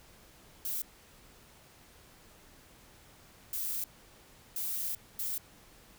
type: noise bursts at uneven times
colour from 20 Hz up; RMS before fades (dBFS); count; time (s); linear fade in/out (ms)
violet; -35; 4; 0.65-0.82 / 3.53-3.84 / 4.56-4.95 / 5.19-5.38; 2
effects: pink hiss -58 dBFS RMS until 5.98 s